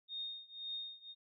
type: tone with tremolo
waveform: sine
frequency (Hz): 3692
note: A#7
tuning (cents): -17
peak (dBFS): -38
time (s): 0.08-1.15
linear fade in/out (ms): 50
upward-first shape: triangle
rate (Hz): 1.9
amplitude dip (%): 95
effects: none